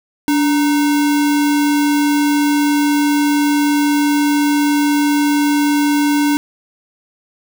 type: tone with sample-and-hold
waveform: sine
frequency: 290.5 Hz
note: D4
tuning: 19 cents flat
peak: -11 dBFS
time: 0.28-6.37 s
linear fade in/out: 0 ms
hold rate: 1225 Hz
effects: none